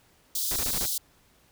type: high-pass noise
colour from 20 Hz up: white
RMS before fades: -29 dBFS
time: 0.35-0.98 s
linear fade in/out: 5 ms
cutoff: 3500 Hz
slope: 48 dB/octave
type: noise bursts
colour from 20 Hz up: pink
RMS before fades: -34 dBFS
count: 5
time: 0.51-0.857 s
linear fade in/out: 2 ms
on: 51 ms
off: 23 ms
effects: pink hiss -62 dBFS RMS until 1.51 s